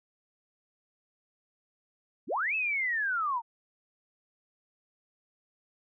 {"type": "linear two-way sweep", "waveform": "sine", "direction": "up then down", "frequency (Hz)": [138.59, 2637, 886], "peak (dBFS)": -27, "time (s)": [2.27, 3.42], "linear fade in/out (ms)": 50, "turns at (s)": 2.55, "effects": []}